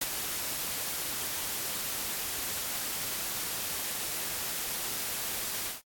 white noise with ADSR envelope, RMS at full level -28 dBFS, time 0.01-5.82 s, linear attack 8 ms, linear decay 30 ms, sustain -6 dB, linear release 150 ms, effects AAC 64 kbps

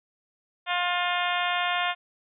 harmonic tone, 354.3 Hz, F4, 25 cents sharp, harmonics 2 / 3 / 4 / 5 / 6 / 7 / 8 / 9 / 10, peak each -29 / -31 / -32 / -33 / -34 / -34 / -35 / -36 / -36 dBFS, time 0.66-1.95 s, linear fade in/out 50 ms, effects none

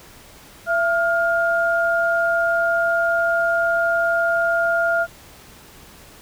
sine tone pair together, 673 / 1411.3 Hz, E5 / F6, +36 / +18 cents, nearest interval octave + minor second, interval 1282 cents, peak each -19 dBFS, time 0.66-5.07 s, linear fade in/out 50 ms, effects pink hiss -45 dBFS RMS until 6.21 s

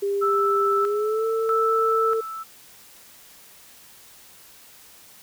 sine tone with pitch glide, 400 to 449 Hz, G4 to A4, +35 to +35 cents, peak -21 dBFS, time 0.02-2.21 s, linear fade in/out 10 ms, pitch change +200 cents, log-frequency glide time 0.79-1.26 s
sine tone with tremolo, 1318.5 Hz, E6, in tune, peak -20 dBFS, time 0.21-2.44 s, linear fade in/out 20 ms, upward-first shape square, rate 0.78 Hz, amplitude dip 70%
effects white hiss -49 dBFS RMS until 5.22 s

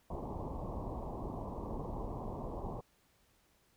pink low-pass noise, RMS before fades -41 dBFS, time 0.1-2.81 s, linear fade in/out 5 ms, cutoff 1100 Hz, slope 96 dB/octave, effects pink hiss -71 dBFS RMS until 3.76 s

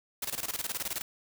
white noise with tremolo, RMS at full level -33 dBFS, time 0.22-1.02 s, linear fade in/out 5 ms, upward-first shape square, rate 19 Hz, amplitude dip 80%, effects none

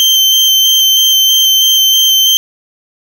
35% pulse tone with vibrato, 3121 Hz, G7, 8 cents flat, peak -4 dBFS, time 0-2.37 s, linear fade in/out 0 ms, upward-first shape square, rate 3.1 Hz, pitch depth 9 cents each way, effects none

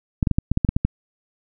clicks, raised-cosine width 5 ms, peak -5 dBFS, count 10, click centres 0.228 / 0.272 / 0.313 / 0.385 / 0.516 / 0.574 / 0.648 / 0.69 / 0.765 / 0.85 s, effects none

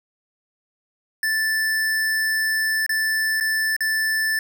square tone with dropouts, 1760 Hz, A6, in tune, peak -20 dBFS, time 1.23-4.39 s, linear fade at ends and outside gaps 2 ms, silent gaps 2.864-2.893 / 3.401-3.408 / 3.765-3.806 s, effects none

